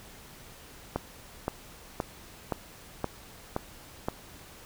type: click train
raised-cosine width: 1 ms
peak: -14 dBFS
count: 7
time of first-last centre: 0.96-4.085 s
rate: 1.92 Hz
effects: pink hiss -50 dBFS RMS until 4.65 s